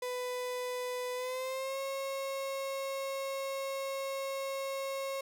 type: tone with pitch glide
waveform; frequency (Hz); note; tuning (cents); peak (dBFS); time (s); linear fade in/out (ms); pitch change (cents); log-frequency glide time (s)
35% pulse; 498.2 to 543.3; B4 to C#5; +15 to -35; -33; 0.02-5.21; 5; +150; 1.14-1.79
effects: none

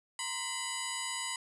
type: tone with frequency modulation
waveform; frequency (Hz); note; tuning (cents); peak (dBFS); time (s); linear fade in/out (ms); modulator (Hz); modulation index
sine; 2916; F#7; -26; -34; 0.19-1.36; 2; 988; 6.4
effects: none

